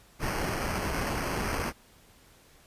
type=noise with sample-and-hold; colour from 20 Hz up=pink; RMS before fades=-31 dBFS; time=0.19-1.73 s; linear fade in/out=50 ms; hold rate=3675 Hz; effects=pink hiss -58 dBFS RMS until 2.66 s + resampled to 32000 Hz